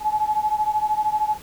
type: beating tone pair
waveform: sine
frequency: 848 / 861 Hz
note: G#5 / A5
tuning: +36 / -38 cents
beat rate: 13 Hz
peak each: -21 / -23 dBFS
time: 0-1.38 s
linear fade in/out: 50 ms
effects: pink hiss -44 dBFS RMS until 1.42 s